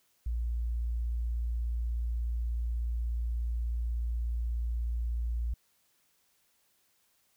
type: tone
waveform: sine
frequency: 58.27 Hz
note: A#1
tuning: in tune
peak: -29 dBFS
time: 0.26-5.54 s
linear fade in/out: 5 ms
effects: white hiss -71 dBFS RMS until 7.36 s